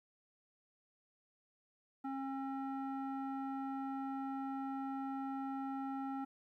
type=tone with low-pass filter; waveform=square; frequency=270 Hz; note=C#4; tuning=45 cents flat; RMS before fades=-41 dBFS; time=2.04-6.25 s; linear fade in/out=10 ms; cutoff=1100 Hz; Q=4.3; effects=13-bit